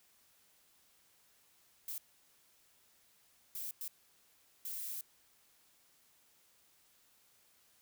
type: noise bursts at uneven times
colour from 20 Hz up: violet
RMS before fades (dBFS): -42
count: 4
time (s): 1.88-1.98 / 3.55-3.71 / 3.81-3.88 / 4.65-5.01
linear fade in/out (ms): 2
effects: white hiss -69 dBFS RMS until 7.81 s